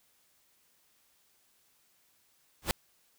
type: noise with exponential growth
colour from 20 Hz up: pink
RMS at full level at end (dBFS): -23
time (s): 2.62-2.71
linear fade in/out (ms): 1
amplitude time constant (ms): 19
effects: white hiss -69 dBFS RMS until 3.18 s